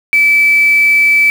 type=tone with quantisation; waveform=sine; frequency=2309 Hz; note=D7; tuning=30 cents flat; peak=-6 dBFS; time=0.13-1.3 s; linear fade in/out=0 ms; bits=4; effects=none